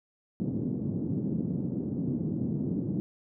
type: band-pass noise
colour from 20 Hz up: white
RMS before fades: -31 dBFS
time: 0.4-3 s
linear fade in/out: 0 ms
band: 120 to 280 Hz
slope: 24 dB/octave
effects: none